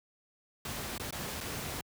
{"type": "noise with dropouts", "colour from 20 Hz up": "pink", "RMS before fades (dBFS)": -38, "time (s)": [0.65, 1.81], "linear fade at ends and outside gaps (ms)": 2, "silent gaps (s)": [[0.98, 0.997], [1.108, 1.125], [1.405, 1.409]], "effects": ["high-pass 60 Hz 12 dB/octave"]}